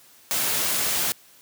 white noise, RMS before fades -24 dBFS, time 0.31-1.12 s, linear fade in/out 0 ms, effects white hiss -53 dBFS RMS until 1.41 s + high-pass 80 Hz 12 dB/octave

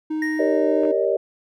triangle tone with pitch glide, 311.1 to 307.7 Hz, D#4 to D#4, 0 to -19 cents, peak -20 dBFS, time 0.1-0.92 s, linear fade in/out 10 ms, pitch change -19 cents, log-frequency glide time 0.42-0.63 s
triangle tone with exponential decay, 1864.7 Hz, A#6, in tune, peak -21 dBFS, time 0.22-1.05 s, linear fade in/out 2 ms, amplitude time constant 180 ms
sine chord, Eb dominant seventh, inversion first, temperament equal with one note detuned, 392 / 466.2 / 564.7 / 622.3 Hz, G4 / Bb4 / Db5 / Eb5, 0 / 0 / +32 / 0 cents, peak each -23 dBFS, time 0.39-1.17 s, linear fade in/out 5 ms
clicks, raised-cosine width 0.5 ms, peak -25 dBFS, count 2, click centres 0.835 / 0.852 s
effects none

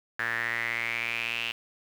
sawtooth tone with band-pass filter sweep, 116.3 Hz, A#2, 4 cents flat, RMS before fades -31 dBFS, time 0.19-1.52 s, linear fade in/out 5 ms, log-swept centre 1700 to 2800 Hz, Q 7.6, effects 8-bit

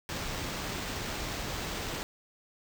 pink noise with sample-and-hold, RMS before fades -36 dBFS, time 0.09-2.03 s, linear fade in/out 0 ms, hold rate 11025 Hz, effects none

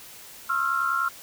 sine tone cluster, 1077 / 1317 / 1387 Hz, C6 / E6 / F6, +50 / -2 / -12 cents, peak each -30 / -28 / -24 dBFS, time 0.49-1.09 s, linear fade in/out 10 ms, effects white hiss -45 dBFS RMS until 1.22 s

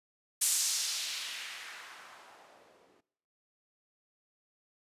violet noise with low-pass filter sweep, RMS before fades -37 dBFS, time 0.41-3.01 s, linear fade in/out 10 ms, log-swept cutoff 8800 to 360 Hz, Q 1.3, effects noise-tail reverb RT60 1.0 s tail -23 dB re dry + resampled to 32000 Hz

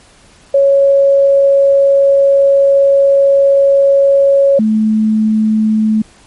sine tone pair in turn, 554 / 217.1 Hz, C#5 / A3, -1 / -23 cents, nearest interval octave + major third, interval 1622 cents, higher first, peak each -5 / -8 dBFS, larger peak first, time 0.54-4.59 / 4.59-6.02 s, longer first, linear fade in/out 5 ms, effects pink hiss -44 dBFS RMS until 6.26 s + MP3 48 kbps

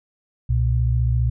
sine tone pair together, 64.96 / 119.9 Hz, C2 / A#2, -12 / +49 cents, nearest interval major seventh, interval 1061 cents, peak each -19 dBFS, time 0.49-1.3 s, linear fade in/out 10 ms, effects none

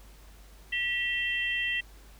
sine tone cluster, 1947 / 2705 / 3156 Hz, B6 / E7 / G7, -25 / +44 / +11 cents, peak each -30 / -31 / -35 dBFS, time 0.72-1.81 s, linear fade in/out 10 ms, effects added 50 Hz sine -50 dBFS peak until 2.19 s + pink hiss -57 dBFS RMS until 2.19 s

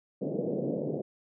white band-pass noise, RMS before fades -32 dBFS, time 0.21-1.02 s, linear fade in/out 10 ms, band 140 to 560 Hz, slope 48 dB/octave, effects none

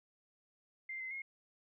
sine tone with pitch steps, 2093 / 2058 / 2152 Hz, C7 / C7 / C7, 0 / -29 / +48 cents, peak -40 dBFS, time 0.89-1.22 s, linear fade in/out 5 ms, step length 110 ms, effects none

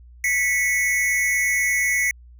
square tone pair together, 1975.5 / 2204 Hz, B6 / C#7, 0 / -11 cents, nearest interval major second, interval 189 cents, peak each -22 dBFS, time 0.24-2.11 s, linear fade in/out 2 ms, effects added 60 Hz sine -43 dBFS peak until 2.39 s

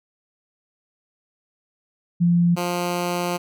sine / 10% pulse tone pair in turn, 172.8 / 176.02 Hz, F3 / F3, -18 / +14 cents, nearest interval unison, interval 32 cents, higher second, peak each -14 dBFS, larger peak neither, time 2.2-2.56 / 2.56-3.38 s, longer second, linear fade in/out 20 ms, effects none

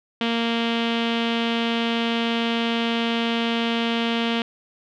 sawtooth tone with low-pass filter, 231.6 Hz, A#3, 11 cents flat, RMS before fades -23 dBFS, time 0.21-4.42 s, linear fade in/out 2 ms, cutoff 3200 Hz, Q 4.1, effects none

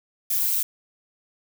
violet noise with amplitude modulation, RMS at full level -19 dBFS, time 0.3-0.63 s, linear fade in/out 5 ms, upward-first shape sine, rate 192 Hz, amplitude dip 95%, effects none

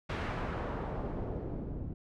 pink noise with low-pass filter sweep, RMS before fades -37 dBFS, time 0.09-1.94 s, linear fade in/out 10 ms, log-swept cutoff 2400 to 250 Hz, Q 0.87, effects none

